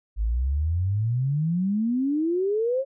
sine exponential sweep, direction up, 50.7 to 552 Hz, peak -21 dBFS, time 0.16-2.85 s, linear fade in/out 50 ms, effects none

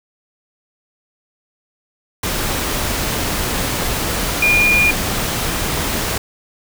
sine tone in noise, 2424 Hz, D#7, 46 cents flat, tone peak -11 dBFS, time 4.42-4.91 s, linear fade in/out 5 ms, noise pink, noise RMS -20 dBFS, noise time 2.23-6.18 s, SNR +6 dB, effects none

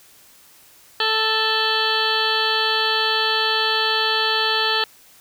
harmonic tone with a mistuned harmonic, 440 Hz, A4, in tune, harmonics 1 / 2 / 3 / 4 / 6 / 7 / 8 / 9 / 10, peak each -27 / -26 / -26 / -24 / -28 / -25 / -27 / -28 / -26 dBFS, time 1-4.84 s, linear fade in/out 2 ms, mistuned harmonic 8, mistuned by -51 cents, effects white hiss -50 dBFS RMS until 5.2 s

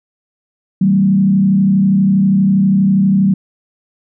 sine tone with frequency modulation, 193.4 Hz, G3, 23 cents flat, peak -8 dBFS, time 0.81-3.34 s, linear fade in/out 5 ms, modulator 32.4 Hz, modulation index 0.69, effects none

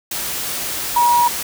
sine tone in noise, 958 Hz, A#5, 47 cents sharp, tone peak -11 dBFS, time 0.96-1.28 s, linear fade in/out 5 ms, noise white, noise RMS -24 dBFS, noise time 0.11-1.43 s, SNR +10 dB, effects none

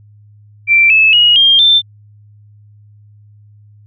sine tone with pitch steps, 2349 / 2606 / 2892 / 3209 / 3560 Hz, D7 / E7 / F#7 / G7 / A7, 0 / -20 / -40 / +40 / +20 cents, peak -5 dBFS, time 0.67-1.82 s, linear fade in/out 50 ms, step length 230 ms, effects added 104 Hz sine -40 dBFS peak until 3.86 s

